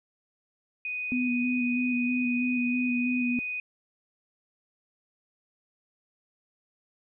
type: tone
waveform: sine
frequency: 2489 Hz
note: D#7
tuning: in tune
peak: -30 dBFS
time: 0.85-3.6 s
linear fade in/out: 2 ms
type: tone with vibrato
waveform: sine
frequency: 246.9 Hz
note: B3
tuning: in tune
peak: -25 dBFS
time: 1.12-3.39 s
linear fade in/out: 0 ms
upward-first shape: square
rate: 3.1 Hz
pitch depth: 18 cents each way
effects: none